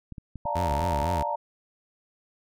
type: clicks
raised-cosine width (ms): 5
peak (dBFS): -26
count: 9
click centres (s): 0.123 / 0.182 / 0.357 / 0.455 / 0.721 / 0.807 / 0.841 / 0.933 / 1.019
type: chord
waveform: sine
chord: Bb major seventh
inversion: first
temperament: equal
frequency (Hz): 587.3 / 698.5 / 880 / 932.3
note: D5 / F5 / A5 / Bb5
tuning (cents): 0 / 0 / 0 / 0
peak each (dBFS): -32 / -35 / -32 / -29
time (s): 0.45-1.36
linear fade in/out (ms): 10
type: tone with vibrato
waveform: sawtooth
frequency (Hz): 79.7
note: D#2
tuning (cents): +42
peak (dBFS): -23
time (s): 0.55-1.23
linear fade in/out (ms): 10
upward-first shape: sine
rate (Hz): 4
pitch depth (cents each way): 230
effects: none